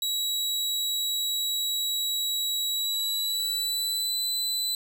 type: tone with pitch glide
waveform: sawtooth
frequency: 3885 to 4001 Hz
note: B7 to B7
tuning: -29 to +22 cents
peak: -23 dBFS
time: 0.02-4.75 s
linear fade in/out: 2 ms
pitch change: +51 cents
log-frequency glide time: 2.71-4.12 s
effects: none